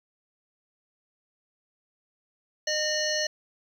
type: harmonic tone with a mistuned harmonic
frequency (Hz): 611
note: D#5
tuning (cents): -32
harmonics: 1 / 3 / 5 / 7 / 9 / 10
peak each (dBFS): -30 / -31 / -36 / -31 / -35 / -33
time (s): 2.67-3.27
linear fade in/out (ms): 5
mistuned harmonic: 5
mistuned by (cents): -69
effects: 9-bit